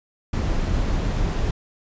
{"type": "noise", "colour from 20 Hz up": "brown", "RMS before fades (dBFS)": -22, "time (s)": [0.33, 1.51], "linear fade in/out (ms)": 5, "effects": ["resampled to 16000 Hz"]}